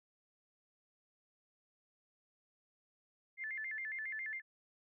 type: tone with vibrato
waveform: sine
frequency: 1918 Hz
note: A#6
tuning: 49 cents sharp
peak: -39 dBFS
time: 3.37-4.42 s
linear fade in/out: 50 ms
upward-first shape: square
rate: 7.3 Hz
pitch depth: 160 cents each way
effects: none